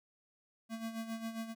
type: tone with tremolo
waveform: square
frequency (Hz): 225.6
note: A3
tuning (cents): +44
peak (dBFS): -37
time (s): 0.69-1.55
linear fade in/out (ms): 50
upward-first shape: sine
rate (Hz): 7.4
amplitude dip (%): 65
effects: none